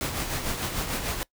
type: noise with tremolo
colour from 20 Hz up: pink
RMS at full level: -28 dBFS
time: 0.01-1.23 s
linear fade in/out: 0 ms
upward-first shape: sine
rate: 6.7 Hz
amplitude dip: 50%
effects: noise-tail reverb RT60 0.1 s tail -22 dB re dry